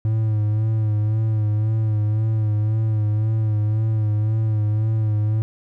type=tone with vibrato; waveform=triangle; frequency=108.1 Hz; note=A2; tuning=30 cents flat; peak=-15 dBFS; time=0.05-5.42 s; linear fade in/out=0 ms; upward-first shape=sine; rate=1.9 Hz; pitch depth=40 cents each way; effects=none